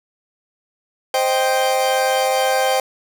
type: chord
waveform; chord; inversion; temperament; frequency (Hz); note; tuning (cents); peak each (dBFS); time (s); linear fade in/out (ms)
40% pulse; C minor; none; equal; 523.3 / 622.3 / 784; C5 / Eb5 / G5; 0 / 0 / 0; -18 / -23 / -18; 1.14-2.8; 2
effects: none